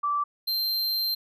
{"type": "tone pair in turn", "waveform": ["sine", "square"], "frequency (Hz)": [1164, 4148], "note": ["D6", "C8"], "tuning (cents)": [-16, -16], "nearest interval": "octave + minor seventh", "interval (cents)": 2200, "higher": "second", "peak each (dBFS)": [-23, -25], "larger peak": "first", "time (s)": [[0.03, 0.24], [0.47, 1.15]], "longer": "second", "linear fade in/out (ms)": 10, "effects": []}